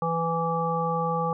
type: harmonic tone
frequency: 165.9 Hz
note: E3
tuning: 11 cents sharp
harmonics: 1 / 3 / 5 / 7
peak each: -29 / -29 / -29 / -29 dBFS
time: 0.02-1.33 s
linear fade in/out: 2 ms
effects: none